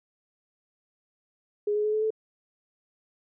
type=tone with pitch steps; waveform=sine; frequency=415.3 / 420.6 / 426 / 431.4 / 437 Hz; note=G#4 / G#4 / G#4 / A4 / A4; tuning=0 / +22 / +44 / -34 / -12 cents; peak=-23 dBFS; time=1.67-2.105 s; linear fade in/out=5 ms; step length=87 ms; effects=none